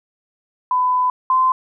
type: tone pair in turn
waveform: sine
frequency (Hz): 1003 / 1033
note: B5 / C6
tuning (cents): +26 / -22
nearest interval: minor second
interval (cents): 52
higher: second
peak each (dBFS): -14 / -12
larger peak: second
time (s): 0.71-1.1 / 1.3-1.52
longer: first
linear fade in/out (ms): 2
effects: none